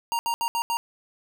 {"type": "tone bursts at uneven times", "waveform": "square", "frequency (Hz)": 932.3, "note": "A#5", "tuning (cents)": 0, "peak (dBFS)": -24, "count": 5, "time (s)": [[0.12, 0.19], [0.26, 0.34], [0.41, 0.48], [0.55, 0.62], [0.7, 0.77]], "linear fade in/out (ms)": 0, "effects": []}